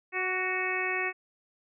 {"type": "harmonic tone with a mistuned harmonic", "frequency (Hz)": 370, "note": "F#4", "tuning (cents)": 0, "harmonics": [1, 2, 3, 4, 5, 6, 7], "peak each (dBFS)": [-35, -38, -38, -40, -33, -33, -35], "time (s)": [0.12, 1.13], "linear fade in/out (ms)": 50, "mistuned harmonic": 3, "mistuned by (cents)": 24, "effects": []}